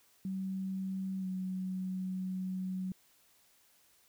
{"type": "tone with pitch glide", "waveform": "sine", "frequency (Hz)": [190.4, 186.48], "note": ["F#3", "F#3"], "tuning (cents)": [50, 14], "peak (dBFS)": -34, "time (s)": [0.25, 2.92], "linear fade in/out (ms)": 2, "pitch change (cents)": -36, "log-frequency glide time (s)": [1.2, 1.25], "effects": ["white hiss -67 dBFS RMS until 4.08 s"]}